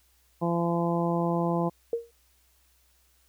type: harmonic tone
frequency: 170.4 Hz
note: F3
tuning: 42 cents flat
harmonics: 1 / 2 / 3 / 4 / 5 / 6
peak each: -27 / -30 / -32 / -33 / -34 / -35 dBFS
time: 0.41-1.7 s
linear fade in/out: 20 ms
type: tone with exponential decay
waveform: sine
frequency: 466.2 Hz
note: A#4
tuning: in tune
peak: -21 dBFS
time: 1.93-2.11 s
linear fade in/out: 2 ms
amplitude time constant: 37 ms
effects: added 62 Hz sine -66 dBFS peak until 3.28 s + white hiss -66 dBFS RMS until 3.28 s